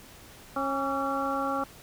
harmonic tone with a mistuned harmonic, 272.8 Hz, C#4, 28 cents flat, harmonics 1 / 2 / 3 / 4 / 5, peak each -33 / -33 / -33 / -33 / -33 dBFS, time 0.56-1.64 s, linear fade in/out 5 ms, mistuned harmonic 4, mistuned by +71 cents, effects pink hiss -50 dBFS RMS until 1.82 s

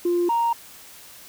sine tone pair in turn, 349.1 / 932 Hz, F4 / A#5, -1 / -1 cents, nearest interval octave + perfect fourth, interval 1700 cents, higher second, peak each -17 dBFS, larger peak neither, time 0.05-0.29 / 0.29-0.53 s, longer neither, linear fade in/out 5 ms, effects tanh soft clip ceiling -15 dBFS + white hiss -45 dBFS RMS until 1.28 s

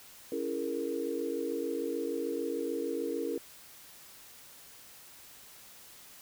sine chord, A# half-diminished seventh, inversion first, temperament just, 279.7 / 335.6 / 419.5 / 466.2 Hz, C#4 / E4 / G#4 / A#4, +16 / +31 / +17 / 0 cents, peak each -38 / -37 / -38 / -35 dBFS, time 0.32-3.38 s, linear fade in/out 2 ms, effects white hiss -53 dBFS RMS until 6.21 s

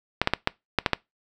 clicks, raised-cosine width 0.3 ms, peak -3 dBFS, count 7, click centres 0.216 / 0.274 / 0.336 / 0.474 / 0.787 / 0.862 / 0.933 s, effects noise-tail reverb RT60 0.2 s tail -23 dB re dry

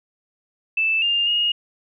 sine tone with pitch steps, 2639 / 2806 / 2861 Hz, E7 / F7 / F7, +1 / +8 / +41 cents, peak -17 dBFS, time 0.77-1.52 s, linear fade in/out 5 ms, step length 250 ms, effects none

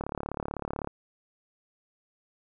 click train, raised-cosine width 1 ms, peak -18 dBFS, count 32, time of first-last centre 0.01-0.874 s, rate 35.9 Hz, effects none

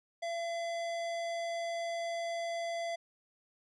sine tone with hard clipping, 677 Hz, E5, 46 cents sharp, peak -36 dBFS, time 0.22-2.96 s, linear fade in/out 10 ms, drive 17 dB, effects resampled to 22050 Hz

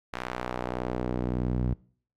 sawtooth tone with band-pass filter sweep, 61.74 Hz, B1, in tune, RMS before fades -30 dBFS, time 0.13-1.74 s, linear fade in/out 5 ms, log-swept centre 1600 to 140 Hz, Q 0.81, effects noise-tail reverb RT60 0.5 s tail -23 dB re dry + MP3 96 kbps

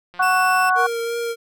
click train, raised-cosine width 0.3 ms, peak -27 dBFS, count 101, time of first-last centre 0.14-0.705 s, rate 177 Hz
harmonic tone, 370 Hz, F#4, in tune, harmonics 2 / 3 / 4, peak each -19 / -19 / -19 dBFS, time 0.19-0.87 s, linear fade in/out 10 ms
sawtooth tone, 2664 Hz, E7, 18 cents sharp, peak -22 dBFS, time 0.22-0.7 s, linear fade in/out 10 ms
square tone with vibrato, 466.2 Hz, A#4, in tune, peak -23 dBFS, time 0.75-1.36 s, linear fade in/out 50 ms, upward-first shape triangle, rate 2.9 Hz, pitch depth 17 cents each way
effects none

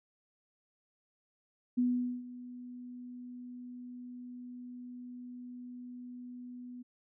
sine tone with ADSR envelope, 246.9 Hz, B3, in tune, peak -25 dBFS, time 1.77-6.83 s, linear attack 16 ms, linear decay 440 ms, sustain -18 dB, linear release 15 ms, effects none

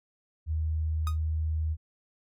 sine tone, 78.7 Hz, D#2, 20 cents sharp, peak -26 dBFS, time 0.46-1.77 s, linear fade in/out 50 ms
45% pulse tone with exponential decay, 1244.5 Hz, D#6, in tune, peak -31 dBFS, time 1.07-1.18 s, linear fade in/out 1 ms, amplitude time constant 22 ms
effects none

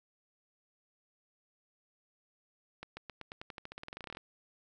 accelerating click train, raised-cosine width 0.3 ms, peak -27 dBFS, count 22, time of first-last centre 2.83-4.171 s, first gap 140 ms, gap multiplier 0.91, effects none

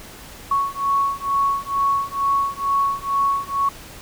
sine beating tone pair, 1108.7 / 1110.9 Hz, C#6 / C#6, 0 / +3 cents, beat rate 2.2 Hz, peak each -21 dBFS, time 0.51-3.69 s, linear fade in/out 5 ms, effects pink hiss -40 dBFS RMS until 4.01 s

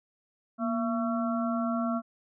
harmonic tone with a mistuned harmonic, 224.6 Hz, A3, 36 cents sharp, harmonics 1 / 3 / 5 / 6, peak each -28 / -33 / -38 / -36 dBFS, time 0.58-2.02 s, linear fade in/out 50 ms, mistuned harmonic 1, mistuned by +88 cents, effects none

